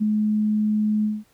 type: tone with ADSR envelope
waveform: sine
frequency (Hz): 212.8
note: G#3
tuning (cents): +42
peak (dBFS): -16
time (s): 0-1.24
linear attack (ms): 24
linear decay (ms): 4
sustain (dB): -2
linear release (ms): 200
effects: pink hiss -61 dBFS RMS until 1.33 s